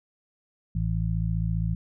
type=harmonic tone; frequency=55 Hz; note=A1; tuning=in tune; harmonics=1 / 2 / 3; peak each=-28 / -28 / -28 dBFS; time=0.75-1.75 s; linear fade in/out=5 ms; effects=none